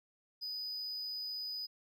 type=tone; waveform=triangle; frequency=4978 Hz; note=D#8; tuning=in tune; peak=-37 dBFS; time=0.41-1.67 s; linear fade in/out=20 ms; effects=none